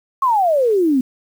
sine exponential sweep, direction down, 1108.7 to 246.9 Hz, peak -12 dBFS, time 0.22-1.01 s, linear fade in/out 5 ms, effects 7-bit

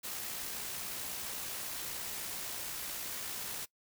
white noise with amplitude modulation, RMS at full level -39 dBFS, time 0.03-3.66 s, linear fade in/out 20 ms, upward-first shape sine, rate 60.1 Hz, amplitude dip 30%, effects noise-tail reverb RT60 0.1 s tail -21 dB re dry

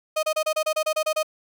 35% pulse tone bursts, 622.3 Hz, D#5, in tune, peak -19 dBFS, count 11, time 0.16-1.231 s, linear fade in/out 10 ms, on 71 ms, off 29 ms, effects none

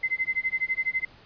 sine tone with tremolo, 2062 Hz, C7, 26 cents flat, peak -21 dBFS, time 0.03-1.05 s, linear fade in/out 5 ms, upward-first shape sine, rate 12 Hz, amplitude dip 100%, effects pink hiss -53 dBFS RMS until 1.25 s + resampled to 11025 Hz

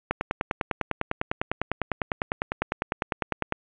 click train, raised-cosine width 0.5 ms, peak -9 dBFS, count 35, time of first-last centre 0.11-3.524 s, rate 9.96 Hz, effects resampled to 8000 Hz + 8-bit

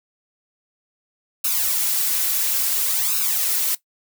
blue noise with flanger, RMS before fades -21 dBFS, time 1.44-3.75 s, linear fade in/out 5 ms, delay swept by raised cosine 0.75 to 5.35 ms, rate 0.58 Hz, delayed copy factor +0.9, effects noise-tail reverb RT60 0.1 s tail -17 dB re dry

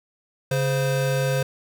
square tone pair together, 138.59 / 519.8 Hz, C#3 / C5, 0 / -11 cents, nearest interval octave + major seventh, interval 2289 cents, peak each -23 / -25 dBFS, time 0.51-1.43 s, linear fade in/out 5 ms, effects none

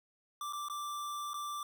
square tone with dropouts, 1174.7 Hz, D6, in tune, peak -38 dBFS, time 0.41-1.63 s, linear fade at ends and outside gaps 2 ms, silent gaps 0.526-0.532 / 0.685-0.698 / 1.334-1.341 s, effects none

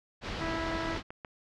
pink low-pass noise, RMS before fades -37 dBFS, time 0.21-1.03 s, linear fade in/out 50 ms, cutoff 4800 Hz, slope 24 dB/octave
harmonic tone, 327.9 Hz, E4, 9 cents flat, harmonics 1 / 2 / 3 / 4 / 5 / 6, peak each -36 / -39 / -41 / -42 / -43 / -44 dBFS, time 0.38-0.98 s, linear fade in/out 50 ms
click train, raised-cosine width 0.5 ms, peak -26 dBFS, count 4, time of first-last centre 0.82-1.248 s, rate 7.01 Hz
effects none

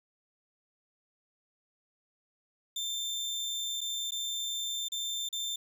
30% pulse tone with dropouts, 3574 Hz, A7, 26 cents sharp, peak -30 dBFS, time 2.76-5.56 s, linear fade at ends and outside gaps 5 ms, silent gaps 3.808-3.813 / 4.108-4.119 / 4.885-4.919 / 5.289-5.327 s, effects none

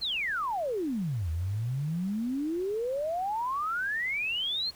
sine exponential two-way sweep, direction down then up, 4359 to 77.78 to 4359 Hz, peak -28 dBFS, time 0.01-4.71 s, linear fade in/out 20 ms, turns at 1.3 s, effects pink hiss -54 dBFS RMS until 4.75 s

